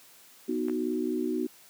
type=chord; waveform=sine; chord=B major; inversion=none; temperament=equal; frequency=246.9 / 311.1 / 370 Hz; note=B3 / D#4 / F#4; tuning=0 / 0 / 0 cents; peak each=-31 dBFS; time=0.48-1.47 s; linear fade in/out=10 ms
type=clicks; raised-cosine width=0.5 ms; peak=-28 dBFS; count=2; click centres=0.684 / 0.697 s
effects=white hiss -55 dBFS RMS until 1.69 s + high-pass 150 Hz 12 dB/octave